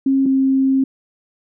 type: tone pair in turn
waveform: sine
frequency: 270 / 267.2 Hz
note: C#4 / C4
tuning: -45 / +36 cents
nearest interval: unison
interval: 19 cents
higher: first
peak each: -12 dBFS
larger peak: neither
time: 0.06-0.26 / 0.26-0.84 s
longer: second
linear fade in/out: 5 ms
effects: none